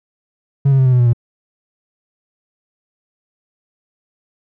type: tone with pitch steps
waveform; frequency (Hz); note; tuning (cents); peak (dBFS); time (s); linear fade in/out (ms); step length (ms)
triangle; 138.59 / 134.96 / 131.42 / 127.97 / 124.62 / 121.35 / 118.17; C#3 / C#3 / C3 / C3 / B2 / B2 / A#2; 0 / -46 / +8 / -38 / +16 / -30 / +24; -6; 0.65-1.133; 10; 69
effects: tanh soft clip ceiling -2 dBFS